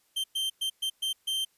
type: tone bursts at uneven times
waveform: 45% pulse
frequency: 3135 Hz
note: G7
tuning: 1 cent flat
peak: -27 dBFS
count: 6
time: 0.16-0.24 / 0.35-0.5 / 0.61-0.7 / 0.82-0.9 / 1.02-1.13 / 1.27-1.45 s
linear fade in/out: 10 ms
effects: white hiss -69 dBFS RMS until 1.57 s + resampled to 32000 Hz